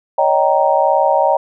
sine chord, Eb dominant seventh, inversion third, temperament just, 560 / 622.3 / 777.8 / 933.4 Hz, Db5 / Eb5 / G5 / Bb5, +18 / 0 / -14 / +2 cents, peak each -16 dBFS, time 0.18-1.37 s, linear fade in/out 5 ms, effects none

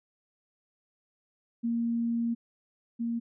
sine tone pair in turn, 233.1 / 233.1 Hz, A#3 / A#3, 0 / 0 cents, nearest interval unison, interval 0 cents, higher neither, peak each -26 / -28 dBFS, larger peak first, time 1.63-2.35 / 2.99-3.2 s, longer first, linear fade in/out 20 ms, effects none

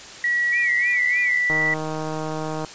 sine tone with pitch glide, 1928 to 1966.2 Hz, B6 to B6, -42 to -8 cents, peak -18 dBFS, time 0.24-1.74 s, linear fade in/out 2 ms, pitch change +34 cents, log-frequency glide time 0.75-1 s
sine tone with vibrato, 2217 Hz, C#7, in tune, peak -24 dBFS, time 0.52-1.39 s, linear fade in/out 10 ms, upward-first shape sine, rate 3.3 Hz, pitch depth 150 cents each way
click train, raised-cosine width 1 ms, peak -15 dBFS, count 180, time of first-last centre 1.5-2.647 s, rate 156 Hz
effects white hiss -39 dBFS RMS until 2.74 s + resampled to 16000 Hz

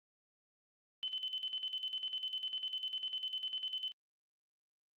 sine tone with tremolo, 3041 Hz, F#7, 47 cents sharp, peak -35 dBFS, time 1.03-3.92 s, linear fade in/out 0 ms, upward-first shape square, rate 10 Hz, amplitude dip 65%, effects Opus 48 kbps

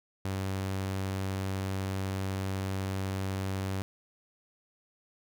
sawtooth tone, 96 Hz, G2, 36 cents flat, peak -27 dBFS, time 0.25-3.82 s, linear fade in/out 0 ms, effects none

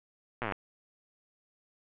slowing click train, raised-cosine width 0.5 ms, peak -18 dBFS, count 12, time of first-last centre 0.42-0.522 s, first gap 8 ms, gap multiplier 1.03, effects resampled to 8000 Hz + 10-bit

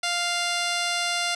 10% pulse tone with low-pass filter, 698.5 Hz, F5, in tune, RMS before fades -26 dBFS, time 0.03-1.35 s, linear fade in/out 5 ms, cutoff 7100 Hz, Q 8.3, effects none

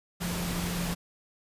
sine tone in noise, 174.61 Hz, F3, in tune, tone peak -32 dBFS, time 0.2-0.95 s, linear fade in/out 20 ms, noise pink, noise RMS -34 dBFS, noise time 0.2-0.95 s, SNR -1 dB, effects resampled to 32000 Hz

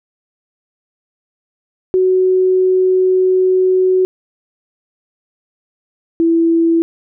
sine tone pair in turn, 371.9 / 331.9 Hz, F#4 / E4, +9 / +12 cents, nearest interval major second, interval 197 cents, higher first, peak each -9 dBFS, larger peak neither, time 1.94-4.05 / 6.2-6.82 s, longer first, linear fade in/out 0 ms, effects none

